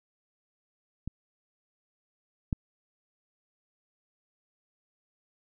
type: clicks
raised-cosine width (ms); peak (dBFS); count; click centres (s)
5; -22 / -15; 2; 1.076 / 2.528
effects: none